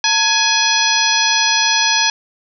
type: harmonic tone with a mistuned harmonic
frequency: 837 Hz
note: G#5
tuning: 13 cents sharp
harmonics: 1 / 2 / 3 / 4 / 5 / 6 / 7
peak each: -20 / -20 / -20 / -20 / -20 / -20 / -20 dBFS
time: 0.04-2.1 s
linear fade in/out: 2 ms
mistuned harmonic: 1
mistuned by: +120 cents
effects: none